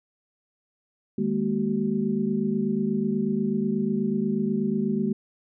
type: tone cluster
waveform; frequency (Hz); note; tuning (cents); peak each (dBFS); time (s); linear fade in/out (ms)
sine; 153.6 / 203.9 / 232.1 / 379; D#3 / G#3 / A#3 / F#4; -22 / -32 / -7 / +42; -34 / -25 / -27 / -30; 1.18-5.13; 5
effects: none